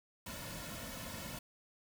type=noise with comb filter; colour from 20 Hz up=pink; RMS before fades=-45 dBFS; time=0.26-1.39 s; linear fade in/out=5 ms; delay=2.5 ms; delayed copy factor=-0.7; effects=none